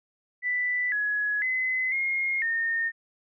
sine tone with pitch steps, 1982 / 1682 / 2033 / 2142 / 1831 Hz, B6 / G#6 / B6 / C7 / A#6, +6 / +22 / +50 / +40 / -32 cents, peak -24 dBFS, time 0.42-2.92 s, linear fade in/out 50 ms, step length 500 ms, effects none

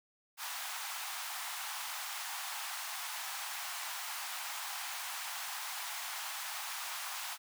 pink high-pass noise, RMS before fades -41 dBFS, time 0.37-7.38 s, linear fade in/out 50 ms, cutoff 760 Hz, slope 48 dB/octave, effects none

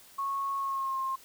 sine tone with pitch glide, 1100 to 1063.8 Hz, C#6 to C6, -14 to +28 cents, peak -29 dBFS, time 0.18-1.16 s, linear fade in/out 10 ms, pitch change -58 cents, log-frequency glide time 0.57-0.98 s, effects white hiss -55 dBFS RMS until 1.24 s

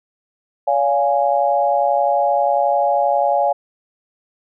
sine chord, Db major, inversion none, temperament equal with one note detuned, 568 / 698.5 / 830.6 Hz, Db5 / F5 / Ab5, +42 / 0 / 0 cents, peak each -18 dBFS, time 0.67-3.53 s, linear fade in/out 10 ms, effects none

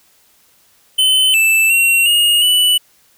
square tone with pitch steps, 3045 / 2644 / 2735 / 2859 / 2970 Hz, F#7 / E7 / F7 / F7 / F#7, +49 / +5 / -37 / +40 / +6 cents, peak -10 dBFS, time 0.98-2.78 s, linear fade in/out 10 ms, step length 360 ms, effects white hiss -53 dBFS RMS until 3.17 s

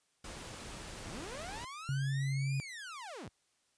pink noise, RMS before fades -46 dBFS, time 0.24-1.65 s, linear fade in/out 5 ms
sawtooth linear two-way sweep, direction up then down, 50.7 to 2489 to 50.7 Hz, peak -40 dBFS, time 1.05-3.29 s, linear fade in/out 10 ms, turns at 2.57 s
sine tone, 136.4 Hz, C#3, 28 cents flat, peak -31 dBFS, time 1.89-2.6 s, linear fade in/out 0 ms
effects white hiss -75 dBFS RMS until 3.77 s + resampled to 22050 Hz

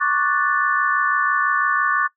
sine chord, D major seventh, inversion third, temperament equal, 1108.7 / 1174.7 / 1480 / 1760 Hz, C#6 / D6 / F#6 / A6, 0 / 0 / 0 / 0 cents, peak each -22 dBFS, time 0-2.08 s, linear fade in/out 20 ms, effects noise-tail reverb RT60 0.1 s tail -19 dB re dry

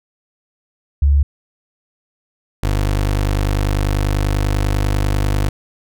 sine / 25% pulse tone pair in turn, 70.9 / 50.13 Hz, C#2 / G1, +40 / +39 cents, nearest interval tritone, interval 601 cents, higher first, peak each -9 / -11 dBFS, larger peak first, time 1.02-1.23 / 2.63-5.49 s, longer second, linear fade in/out 5 ms, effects none

